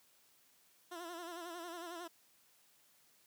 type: tone with vibrato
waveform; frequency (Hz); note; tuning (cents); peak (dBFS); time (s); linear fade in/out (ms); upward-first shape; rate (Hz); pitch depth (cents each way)
15% pulse; 343.2; F4; -30; -38; 0.91-2.08; 10; sine; 11; 77
effects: white hiss -69 dBFS RMS until 3.26 s + high-pass 100 Hz 12 dB/octave